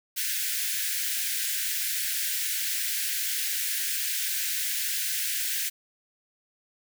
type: high-pass noise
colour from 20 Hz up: white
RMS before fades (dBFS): -29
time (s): 0.16-5.7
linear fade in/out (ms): 20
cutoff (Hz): 1500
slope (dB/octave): 96
effects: none